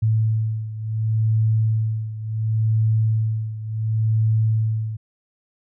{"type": "beating tone pair", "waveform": "sine", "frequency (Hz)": [110, 110.7], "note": ["A2", "A2"], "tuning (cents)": [0, 11], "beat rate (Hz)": 0.7, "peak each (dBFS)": [-19, -23], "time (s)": [0.02, 4.97], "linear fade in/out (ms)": 10, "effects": []}